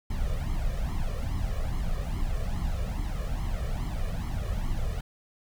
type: noise with flanger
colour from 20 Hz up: brown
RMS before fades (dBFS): -29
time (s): 0.1-5.01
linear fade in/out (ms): 5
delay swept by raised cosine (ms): 0.95 to 1.72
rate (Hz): 2.4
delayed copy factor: +0.8
effects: none